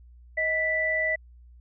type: tone pair together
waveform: sine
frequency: 631.5 / 1975.5 Hz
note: D#5 / B6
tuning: +26 / 0 cents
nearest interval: octave + minor sixth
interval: 1974 cents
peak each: -29 / -24 dBFS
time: 0.37-1.16 s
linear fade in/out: 10 ms
effects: added 60 Hz sine -48 dBFS peak until 1.6 s